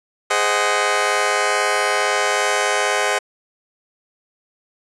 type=chord; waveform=15% pulse; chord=Ab dominant seventh; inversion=none; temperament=just; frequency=415.3 / 519.1 / 623 / 747.5 Hz; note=Ab4 / C5 / Eb5 / Gb5; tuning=0 / -14 / +2 / +17 cents; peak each=-16 dBFS; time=0.3-3.19 s; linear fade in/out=10 ms; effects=resampled to 24000 Hz